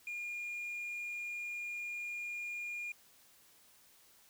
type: tone with tanh clipping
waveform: sine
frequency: 2420 Hz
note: D#7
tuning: 49 cents flat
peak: -39 dBFS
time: 0.07-2.92 s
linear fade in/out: 2 ms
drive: 1 dB
effects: white hiss -64 dBFS RMS until 4.29 s

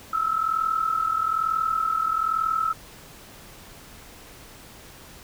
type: tone pair together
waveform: sine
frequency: 1296 / 1337.1 Hz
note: E6 / E6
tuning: -30 / +24 cents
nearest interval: minor second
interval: 54 cents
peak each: -23 / -26 dBFS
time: 0.13-2.73 s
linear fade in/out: 5 ms
effects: pink hiss -46 dBFS RMS until 5.23 s

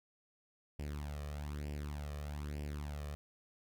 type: tone with flanger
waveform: sawtooth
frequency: 73.42 Hz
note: D2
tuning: in tune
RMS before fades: -42 dBFS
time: 0.79-3.15 s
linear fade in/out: 0 ms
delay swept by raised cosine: 0.38 to 1.68 ms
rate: 1.1 Hz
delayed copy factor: +0.7
effects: none

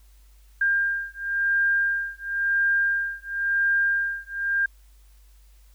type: beating tone pair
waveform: sine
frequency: 1600 / 1600.96 Hz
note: G6 / G6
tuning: +35 / +36 cents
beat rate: 0.96 Hz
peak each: -24 dBFS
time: 0.61-4.66 s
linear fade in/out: 5 ms
effects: added 50 Hz sine -50 dBFS peak until 5.74 s + white hiss -63 dBFS RMS until 5.74 s

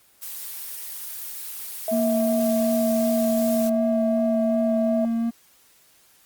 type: noise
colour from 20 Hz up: blue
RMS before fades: -34 dBFS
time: 0.21-3.7 s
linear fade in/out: 20 ms
type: tone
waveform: sine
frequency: 650 Hz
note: E5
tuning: 24 cents flat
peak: -22 dBFS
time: 1.88-5.05 s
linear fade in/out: 2 ms
type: tone with vibrato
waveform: triangle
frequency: 231.2 Hz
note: A#3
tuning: 14 cents flat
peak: -19 dBFS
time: 1.91-5.31 s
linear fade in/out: 20 ms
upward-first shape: sine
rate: 2.7 Hz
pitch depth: 14 cents each way
effects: white hiss -57 dBFS RMS until 6.25 s + Opus 24 kbps

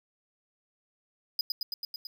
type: tone with echo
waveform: square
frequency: 4978 Hz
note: D#8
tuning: in tune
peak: -26 dBFS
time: 1.39-1.41 s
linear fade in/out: 2 ms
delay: 110 ms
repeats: 6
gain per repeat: -2 dB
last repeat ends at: 2.07 s
effects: 10-bit

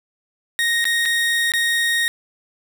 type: tone with dropouts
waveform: 30% pulse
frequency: 1864.7 Hz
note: A#6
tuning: in tune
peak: -14 dBFS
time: 0.59-2.08 s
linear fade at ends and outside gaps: 0 ms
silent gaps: 0.843-0.853 / 1.054-1.058 / 1.519-1.537 s
effects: none

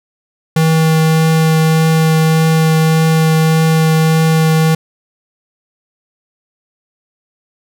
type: tone with vibrato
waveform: square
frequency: 159.8 Hz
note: D#3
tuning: 47 cents sharp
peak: -9 dBFS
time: 0.56-4.75 s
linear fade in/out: 5 ms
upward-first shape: triangle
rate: 1.7 Hz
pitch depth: 9 cents each way
effects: none

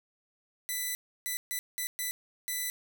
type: tone bursts at uneven times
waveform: 5% pulse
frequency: 1994 Hz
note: B6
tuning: 16 cents sharp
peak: -21 dBFS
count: 6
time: 0.69-0.95 / 1.26-1.37 / 1.51-1.59 / 1.78-1.87 / 1.99-2.11 / 2.48-2.7 s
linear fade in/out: 0 ms
effects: none

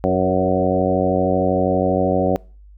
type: harmonic tone with a mistuned harmonic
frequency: 92.7 Hz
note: F#2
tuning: 4 cents sharp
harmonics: 1 / 2 / 3 / 4 / 5 / 6 / 7 / 8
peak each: -26 / -22 / -23 / -24 / -23 / -21 / -25 / -24 dBFS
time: 0.04-2.36 s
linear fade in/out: 0 ms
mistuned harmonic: 5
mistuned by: +23 cents
effects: noise-tail reverb RT60 0.4 s tail -26 dB re dry + added 50 Hz sine -41 dBFS peak until 2.77 s

